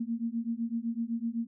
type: beating tone pair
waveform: sine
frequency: 227.4 / 235.3 Hz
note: A#3 / A#3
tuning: -43 / +16 cents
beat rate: 7.9 Hz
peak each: -33 / -33 dBFS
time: 0-1.47 s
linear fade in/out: 10 ms
effects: none